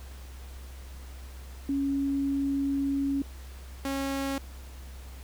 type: tone pair in turn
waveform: sine / sawtooth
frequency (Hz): 277.2 / 273.4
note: C#4 / C#4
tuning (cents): 0 / -24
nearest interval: unison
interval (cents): 24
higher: first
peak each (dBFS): -25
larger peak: neither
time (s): 1.69-3.22 / 3.85-4.38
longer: first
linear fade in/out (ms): 2
effects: added 65 Hz sine -41 dBFS peak until 5.23 s + pink hiss -52 dBFS RMS until 5.23 s